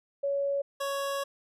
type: tone pair in turn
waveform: sine / 25% pulse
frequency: 560 / 555.8 Hz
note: C#5 / C#5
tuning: +18 / +4 cents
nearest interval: unison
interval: 14 cents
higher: first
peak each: -26 dBFS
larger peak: neither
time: 0.23-0.62 / 0.8-1.24 s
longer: second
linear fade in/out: 10 ms
effects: resampled to 32000 Hz